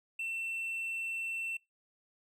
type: tone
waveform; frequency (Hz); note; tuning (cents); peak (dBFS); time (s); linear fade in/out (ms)
triangle; 2690; E7; +34; -33; 0.19-1.57; 5
effects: noise-tail reverb RT60 0.2 s tail -23 dB re dry